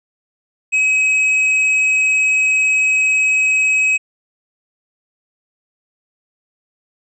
sine tone with hard clipping, 2547 Hz, D#7, 40 cents sharp, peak -13 dBFS, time 0.72-3.98 s, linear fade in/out 20 ms, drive 4 dB, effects resampled to 22050 Hz

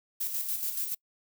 violet noise with tremolo, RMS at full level -31 dBFS, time 0.2-0.95 s, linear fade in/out 10 ms, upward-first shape square, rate 7 Hz, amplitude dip 45%, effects noise-tail reverb RT60 0.1 s tail -26 dB re dry

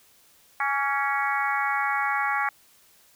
harmonic tone with a mistuned harmonic, 277.2 Hz, C#4, in tune, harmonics 3 / 4 / 5 / 6 / 7 / 8, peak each -28 / -29 / -30 / -31 / -31 / -32 dBFS, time 0.6-2.49 s, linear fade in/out 2 ms, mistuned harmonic 4, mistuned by +37 cents, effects white hiss -58 dBFS RMS until 3.15 s

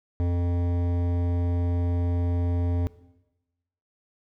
sine tone with hard clipping, 87.31 Hz, F2, in tune, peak -24 dBFS, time 0.2-2.87 s, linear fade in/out 0 ms, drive 14 dB, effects noise-tail reverb RT60 1.0 s tail -18 dB re dry

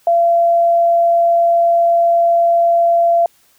sine tone, 682 Hz, F5, 41 cents flat, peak -9 dBFS, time 0.07-3.26 s, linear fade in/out 2 ms, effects white hiss -54 dBFS RMS until 3.58 s

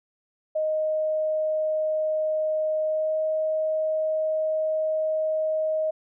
sine tone with pitch glide, 622.3 to 627 Hz, D#5 to D#5, 0 to +13 cents, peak -22 dBFS, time 0.55-5.91 s, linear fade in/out 10 ms, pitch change +13 cents, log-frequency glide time 2.84-3.19 s, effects none

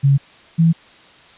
sine tone pair in turn, 138.7 / 164.94 Hz, C#3 / E3, +1 / +1 cents, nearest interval minor third, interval 300 cents, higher second, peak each -9 dBFS, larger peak neither, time 0.03-0.18 / 0.58-0.73 s, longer neither, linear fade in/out 20 ms, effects white hiss -46 dBFS RMS until 1.37 s + resampled to 8000 Hz

